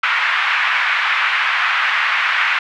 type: band-pass noise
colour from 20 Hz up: white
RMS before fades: -17 dBFS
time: 0.03-2.59 s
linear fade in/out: 5 ms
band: 1100 to 2400 Hz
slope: 24 dB/octave
effects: none